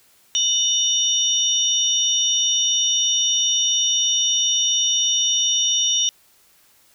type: tone cluster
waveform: sine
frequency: 2977 / 3632 / 5740 Hz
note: F#7 / A#7 / F8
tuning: +10 / -46 / +47 cents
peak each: -21 dBFS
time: 0.35-6.09 s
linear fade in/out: 0 ms
effects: white hiss -56 dBFS RMS until 6.94 s